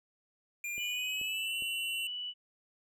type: tone with pitch glide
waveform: square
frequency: 2400 to 2741 Hz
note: D7 to F7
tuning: +37 to -33 cents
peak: -36 dBFS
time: 0.64-2.07 s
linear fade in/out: 2 ms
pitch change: +230 cents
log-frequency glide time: 0.78-1.58 s
type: tone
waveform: sine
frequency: 2960 Hz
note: F#7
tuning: in tune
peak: -36 dBFS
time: 0.77-2.34 s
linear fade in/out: 50 ms
type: clicks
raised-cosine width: 2 ms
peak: -38 dBFS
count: 3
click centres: 0.78 / 1.214 / 1.623 s
effects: none